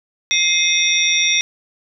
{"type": "tone cluster", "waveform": "sine", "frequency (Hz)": [2113, 2531, 3522, 3689, 5670], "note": ["C7", "D#7", "A7", "A#7", "F8"], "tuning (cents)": [16, 29, 1, -19, 25], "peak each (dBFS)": -20, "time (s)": [0.31, 1.41], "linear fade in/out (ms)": 0, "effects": []}